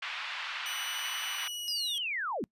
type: band-pass noise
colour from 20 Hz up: white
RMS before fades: -38 dBFS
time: 0.02-1.48 s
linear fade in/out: 5 ms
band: 960 to 3300 Hz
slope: 24 dB/octave
type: tone with pitch glide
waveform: sawtooth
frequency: 2960 to 2882 Hz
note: F#7 to F#7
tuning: 0 to -46 cents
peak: -33 dBFS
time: 0.66-1.98 s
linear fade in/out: 0 ms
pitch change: -46 cents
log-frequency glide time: 1.33-1.79 s
type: linear sweep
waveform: sine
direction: down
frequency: 5160 to 175.2 Hz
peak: -31 dBFS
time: 1.68-2.44 s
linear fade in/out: 0 ms
effects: noise-tail reverb RT60 0.1 s tail -25 dB re dry + resampled to 32000 Hz